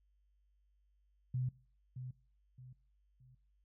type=tone with echo; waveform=sine; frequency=127.2 Hz; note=C3; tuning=48 cents flat; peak=-33 dBFS; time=1.34-1.49 s; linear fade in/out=5 ms; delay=620 ms; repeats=3; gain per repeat=-9 dB; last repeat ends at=3.35 s; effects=noise-tail reverb RT60 0.4 s tail -20 dB re dry + added 50 Hz sine -70 dBFS peak until 3.64 s